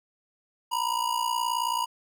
square ring-modulated tone, 964 Hz, B5, 42 cents flat, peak -23 dBFS, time 0.71-1.86 s, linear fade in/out 20 ms, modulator 29.4 Hz, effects none

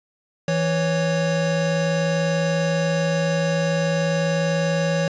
square tone pair together, 164.66 / 554.4 Hz, E3 / C#5, -2 / 0 cents, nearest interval octave + major sixth, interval 2102 cents, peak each -22 / -23 dBFS, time 0.48-5.08 s, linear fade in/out 2 ms, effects resampled to 16000 Hz + 8-bit

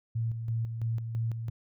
sine tone with tremolo, 114.2 Hz, A#2, 35 cents flat, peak -27 dBFS, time 0.15-1.5 s, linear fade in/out 10 ms, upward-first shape square, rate 3 Hz, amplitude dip 50%, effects none

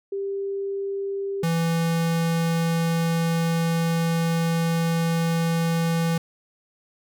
sine / square tone pair in turn, 394.9 / 166.03 Hz, G4 / E3, +13 / +13 cents, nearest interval octave + minor third, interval 1500 cents, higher first, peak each -25 / -21 dBFS, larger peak second, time 0.12-1.43 / 1.43-6.18 s, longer second, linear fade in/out 5 ms, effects none

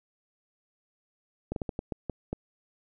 slowing click train, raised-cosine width 2 ms, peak -18 dBFS, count 8, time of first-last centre 1.52-2.33 s, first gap 42 ms, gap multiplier 1.33, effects none

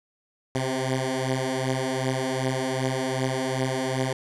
10% pulse beating tone pair, 129.2 / 131.8 Hz, C3 / C3, -21 / +13 cents, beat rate 2.6 Hz, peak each -21 / -18 dBFS, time 0.55-4.13 s, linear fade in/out 2 ms, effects resampled to 24000 Hz + 9-bit

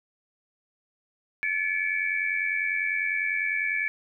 sine tone cluster, 1727 / 2234 / 2324 Hz, A6 / C#7 / D7, -33 / +13 / -19 cents, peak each -29 dBFS, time 1.43-3.88 s, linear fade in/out 0 ms, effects none

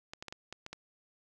clicks, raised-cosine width 0.2 ms, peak -25 dBFS, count 7, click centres 0.135 / 0.225 / 0.283 / 0.325 / 0.526 / 0.664 / 0.73 s, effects none

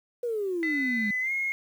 sine exponential sweep, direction down, 493.9 to 201 Hz, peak -26 dBFS, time 0.23-1.11 s, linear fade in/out 5 ms
sine tone with pitch glide, 2011 to 2155 Hz, B6 to C#7, +31 to -49 cents, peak -25 dBFS, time 0.63-1.52 s, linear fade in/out 0 ms, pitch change +120 cents, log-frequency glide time 1.2-1.32 s
effects tanh soft clip ceiling -20 dBFS + 9-bit

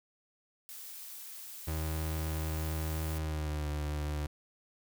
blue noise, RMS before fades -46 dBFS, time 0.69-3.18 s, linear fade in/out 0 ms
35% pulse tone with pitch glide, 78.8 to 74.51 Hz, D#2 to D2, +23 to +26 cents, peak -31 dBFS, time 1.67-4.27 s, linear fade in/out 10 ms, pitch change -97 cents, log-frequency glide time 3.17-3.63 s
effects none

